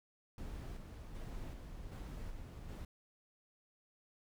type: noise with tremolo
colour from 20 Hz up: brown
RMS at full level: -45 dBFS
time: 0.38-2.85 s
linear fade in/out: 2 ms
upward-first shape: square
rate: 1.3 Hz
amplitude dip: 35%
effects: none